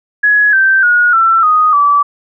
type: tone with pitch steps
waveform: sine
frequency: 1680 / 1558.5 / 1445.7 / 1341.1 / 1244.1 / 1154.1 Hz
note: G#6 / G6 / F#6 / E6 / D#6 / D6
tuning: +19 / -11 / -41 / +29 / -1 / -31 cents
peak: -6 dBFS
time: 0.23-2.03 s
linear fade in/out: 10 ms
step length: 300 ms
effects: none